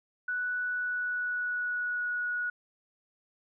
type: tone with pitch glide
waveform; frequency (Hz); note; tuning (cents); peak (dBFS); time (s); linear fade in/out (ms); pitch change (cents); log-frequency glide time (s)
sine; 1480 to 1459.6; F#6 to F#6; 0 to -24; -29; 0.28-2.5; 5; -24; 0.62-2.29
effects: none